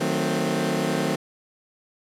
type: chord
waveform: 20% pulse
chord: D# diminished seventh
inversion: none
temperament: equal with one note detuned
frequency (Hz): 155.56 / 185 / 223.8 / 261.6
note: D#3 / F#3 / A3 / C4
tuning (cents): 0 / 0 / +30 / 0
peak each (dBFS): -23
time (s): 0-1.16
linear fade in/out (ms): 10
effects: low-pass 12000 Hz 12 dB/octave